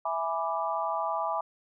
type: chord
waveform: sine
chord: E dominant seventh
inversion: none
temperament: equal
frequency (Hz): 659.3 / 830.6 / 987.8 / 1174.7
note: E5 / G#5 / B5 / D6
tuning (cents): 0 / 0 / 0 / 0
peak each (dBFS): -33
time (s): 0.05-1.41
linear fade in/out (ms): 5
effects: none